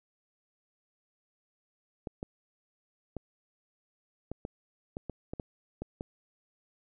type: clicks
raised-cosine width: 2 ms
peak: -23 dBFS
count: 11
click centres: 2.072 / 2.229 / 3.167 / 4.316 / 4.451 / 4.969 / 5.097 / 5.335 / 5.398 / 5.82 / 6.009 s
effects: none